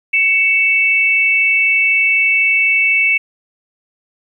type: tone pair together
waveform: sine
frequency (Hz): 2234 / 2648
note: C#7 / E7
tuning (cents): +13 / +7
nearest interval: minor third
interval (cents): 294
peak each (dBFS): -13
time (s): 0.13-3.18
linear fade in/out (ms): 10
effects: 8-bit